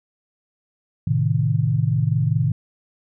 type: chord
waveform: sine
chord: A diminished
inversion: none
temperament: equal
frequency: 110 / 130.81 / 155.56 Hz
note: A2 / C3 / Eb3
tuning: 0 / 0 / 0 cents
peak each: -21 dBFS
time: 1.07-2.52 s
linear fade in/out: 5 ms
effects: none